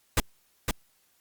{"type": "noise with echo", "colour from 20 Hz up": "pink", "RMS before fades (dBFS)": -22, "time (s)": [0.17, 0.2], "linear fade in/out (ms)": 2, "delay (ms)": 510, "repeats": 1, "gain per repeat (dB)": -4, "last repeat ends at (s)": 0.71, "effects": ["white hiss -67 dBFS RMS until 1.2 s", "Opus 48 kbps"]}